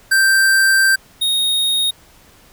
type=tone pair in turn; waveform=square; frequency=1568 / 3729 Hz; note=G6 / A#7; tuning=0 / 0 cents; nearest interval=octave + minor third; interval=1500 cents; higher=second; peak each=-11 / -15 dBFS; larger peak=first; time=0.11-0.96 / 1.21-1.91 s; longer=first; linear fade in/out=10 ms; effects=pink hiss -48 dBFS RMS until 2.52 s

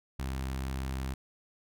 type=tone with notch filter; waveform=sawtooth; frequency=66 Hz; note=C2; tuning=16 cents sharp; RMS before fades=-35 dBFS; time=0.19-1.14 s; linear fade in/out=5 ms; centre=500 Hz; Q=1.8; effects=none

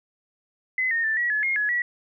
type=tone with pitch steps; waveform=sine; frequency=2032 / 1840 / 1768 / 1922 / 1709 / 2141 / 1691 / 1934 Hz; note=B6 / A#6 / A6 / B6 / G#6 / C7 / G#6 / B6; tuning=+49 / -23 / +8 / -48 / +49 / +39 / +31 / -37 cents; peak=-21 dBFS; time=0.78-1.82 s; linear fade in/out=2 ms; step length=130 ms; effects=none

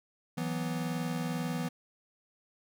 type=chord; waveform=square; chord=E suspended second; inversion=none; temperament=equal; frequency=164.81 / 185 / 246.9 Hz; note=E3 / F#3 / B3; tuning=0 / 0 / 0 cents; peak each=-35 / -40 / -37 dBFS; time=0.37-1.69 s; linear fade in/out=10 ms; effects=none

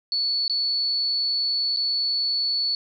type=tone with dropouts; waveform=sine; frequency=4435 Hz; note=C#8; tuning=in tune; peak=-21 dBFS; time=0.12-2.75 s; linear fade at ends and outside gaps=1 ms; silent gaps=0.48-0.497 / 1.763-1.77 s; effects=none

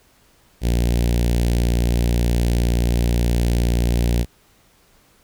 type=tone with notch filter; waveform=sawtooth; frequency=59 Hz; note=A#1; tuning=22 cents sharp; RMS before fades=-18 dBFS; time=0.61-4.26 s; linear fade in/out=50 ms; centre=1200 Hz; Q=0.59; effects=pink hiss -56 dBFS RMS until 5.23 s

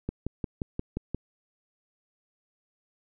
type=click train; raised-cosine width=3 ms; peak=-17 dBFS; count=7; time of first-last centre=0.09-1.146 s; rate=5.68 Hz; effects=none

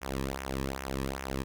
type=tone with flanger; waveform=sawtooth; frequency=67.1 Hz; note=C2; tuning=44 cents sharp; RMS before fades=-35 dBFS; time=0.01-1.44 s; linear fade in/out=20 ms; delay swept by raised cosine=0.22 to 1.42 ms; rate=2.5 Hz; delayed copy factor=-0.8; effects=none

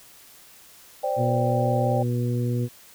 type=chord; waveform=sine; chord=C suspended second; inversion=none; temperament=just; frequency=523.3 / 588.7 / 784.9 Hz; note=C5 / D5 / G5; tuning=0 / +4 / +2 cents; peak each=-27 dBFS; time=1.03-2.03 s; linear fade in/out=10 ms
type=harmonic tone; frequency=121.3 Hz; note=B2; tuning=31 cents flat; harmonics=1 / 2 / 3 / 4; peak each=-23 / -29 / -33 / -35 dBFS; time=1.16-2.69 s; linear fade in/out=50 ms
effects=white hiss -50 dBFS RMS until 2.94 s

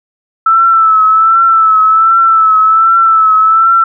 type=tone with vibrato; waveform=sine; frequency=1318.5 Hz; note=E6; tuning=in tune; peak=-4 dBFS; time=0.46-3.84 s; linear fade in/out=5 ms; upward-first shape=triangle; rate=1.3 Hz; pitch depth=50 cents each way; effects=none

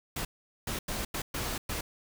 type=noise bursts at uneven times; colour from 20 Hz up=pink; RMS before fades=-34 dBFS; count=6; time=0.16-0.25 / 0.67-0.79 / 0.88-1.05 / 1.14-1.22 / 1.34-1.58 / 1.69-1.81 s; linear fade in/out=5 ms; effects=none

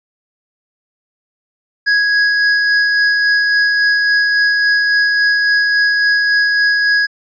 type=tone with tremolo; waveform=square; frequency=1661.2 Hz; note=G#6; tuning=in tune; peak=-10 dBFS; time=1.86-7.07 s; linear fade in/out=20 ms; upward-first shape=sine; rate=3.6 Hz; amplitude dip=25%; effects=resampled to 16000 Hz

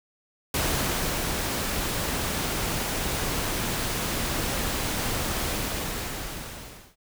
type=noise with ADSR envelope; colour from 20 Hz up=pink; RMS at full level=-25 dBFS; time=0.54-6.96 s; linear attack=3 ms; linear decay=650 ms; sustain=-3 dB; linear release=1500 ms; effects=none

